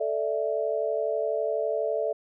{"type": "chord", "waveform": "sine", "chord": "A suspended fourth", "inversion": "none", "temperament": "equal", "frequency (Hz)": [440, 587.3, 659.3], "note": ["A4", "D5", "E5"], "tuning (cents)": [0, 0, 0], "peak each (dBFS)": -29, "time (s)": [0, 2.13], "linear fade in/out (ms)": 10, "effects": []}